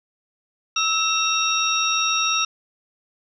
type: tone cluster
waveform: sine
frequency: 1307 / 2706 / 3767 / 5610 Hz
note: E6 / E7 / A#7 / F8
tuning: -15 / +45 / +17 / +7 cents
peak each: -24 dBFS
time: 0.76-2.45 s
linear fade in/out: 5 ms
effects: none